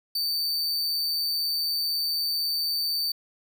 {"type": "tone", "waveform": "45% pulse", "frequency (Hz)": 4578, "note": "D8", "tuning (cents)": -45, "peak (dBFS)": -24, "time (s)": [0.15, 3.12], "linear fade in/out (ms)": 5, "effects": []}